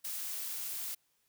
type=noise; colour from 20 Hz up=blue; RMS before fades=-39 dBFS; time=0.04-0.95 s; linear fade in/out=10 ms; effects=white hiss -75 dBFS RMS until 1.28 s